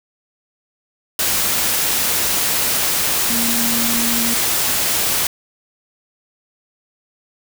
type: tone in noise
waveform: sine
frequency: 233.1 Hz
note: A#3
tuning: in tune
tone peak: -22 dBFS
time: 3.3-4.34 s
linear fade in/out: 2 ms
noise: white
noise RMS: -18 dBFS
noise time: 1.19-5.27 s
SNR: -7 dB
effects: none